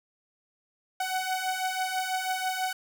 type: beating tone pair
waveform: sawtooth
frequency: 744 / 750.1 Hz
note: F#5 / F#5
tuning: +9 / +23 cents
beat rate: 6.1 Hz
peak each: -29 / -26 dBFS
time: 1-2.73 s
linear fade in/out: 5 ms
effects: none